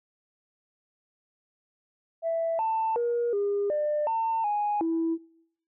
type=tone with pitch steps; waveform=sine; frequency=661 / 890 / 475.2 / 405.1 / 598 / 902 / 830 / 328.5 Hz; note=E5 / A5 / A#4 / G#4 / D5 / A5 / G#5 / E4; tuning=+5 / +20 / +33 / -43 / +31 / +43 / -1 / -6 cents; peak=-23 dBFS; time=2.22-5.18 s; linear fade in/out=50 ms; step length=370 ms; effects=noise-tail reverb RT60 0.8 s tail -24 dB re dry + tanh soft clip ceiling -20 dBFS